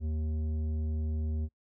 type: tone with tanh clipping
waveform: triangle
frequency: 77.78 Hz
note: D#2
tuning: in tune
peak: -31 dBFS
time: 0-1.49 s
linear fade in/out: 50 ms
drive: 14 dB
effects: noise-tail reverb RT60 0.1 s tail -25 dB re dry